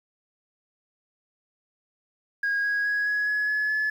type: tone with pitch steps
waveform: sine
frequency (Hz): 1637 / 1650.3 / 1663.7 / 1677.2 / 1690.8 / 1704.5 / 1718.4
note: G#6 / G#6 / G#6 / G#6 / G#6 / G#6 / A6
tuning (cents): -25 / -11 / +3 / +17 / +31 / +45 / -41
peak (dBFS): -21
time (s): 2.43-3.9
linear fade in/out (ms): 5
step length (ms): 210
effects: tanh soft clip ceiling -20 dBFS + 9-bit